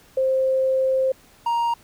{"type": "tone pair in turn", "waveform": ["sine", "triangle"], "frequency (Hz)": [526, 937.2], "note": ["C5", "A#5"], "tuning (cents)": [9, 9], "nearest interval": "minor seventh", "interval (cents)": 1000, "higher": "second", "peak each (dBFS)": -17, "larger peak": "neither", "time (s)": [[0.17, 1.12], [1.46, 1.74]], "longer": "first", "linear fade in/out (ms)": 5, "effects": ["pink hiss -53 dBFS RMS until 1.83 s"]}